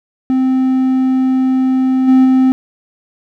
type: tone with level steps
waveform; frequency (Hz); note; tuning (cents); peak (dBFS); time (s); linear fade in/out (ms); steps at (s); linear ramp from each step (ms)
triangle; 260.2; C4; -9; -8 / -3 / -5; 0.3-2.52; 0; 2.07 / 2.24; 20
effects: none